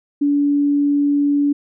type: tone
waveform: sine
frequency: 287.1 Hz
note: D4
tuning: 39 cents flat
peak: -13 dBFS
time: 0.21-1.53 s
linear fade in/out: 10 ms
effects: none